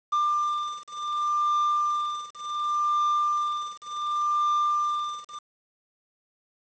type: beating tone pair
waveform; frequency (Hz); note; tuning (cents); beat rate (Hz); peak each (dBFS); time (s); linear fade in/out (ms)
triangle; 1192 / 1192.68; D6 / D6; +25 / +26; 0.68; -25; 0.12-5.39; 10
effects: resampled to 16000 Hz + 8-bit